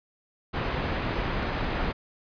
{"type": "low-pass noise", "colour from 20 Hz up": "pink", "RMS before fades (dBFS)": -29, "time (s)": [0.53, 1.93], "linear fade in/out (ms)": 20, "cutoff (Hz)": 2500, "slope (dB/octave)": 12, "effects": ["resampled to 11025 Hz"]}